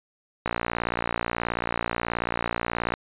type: click train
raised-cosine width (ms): 0.5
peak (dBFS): -10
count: 146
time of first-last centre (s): 0.46-2.939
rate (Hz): 58.5
effects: resampled to 8000 Hz